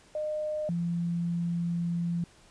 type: tone pair in turn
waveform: sine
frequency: 610 / 171.18 Hz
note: D#5 / F3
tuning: -34 / -34 cents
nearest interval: octave + minor seventh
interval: 2200 cents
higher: first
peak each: -29 / -27 dBFS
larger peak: second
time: 0.15-0.69 / 0.69-2.24 s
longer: second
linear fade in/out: 2 ms
effects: pink hiss -58 dBFS RMS until 2.5 s + resampled to 22050 Hz